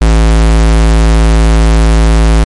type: tone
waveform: square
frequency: 55 Hz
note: A1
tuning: in tune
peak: -4 dBFS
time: 0.01-2.44 s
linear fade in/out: 5 ms
effects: MP3 48 kbps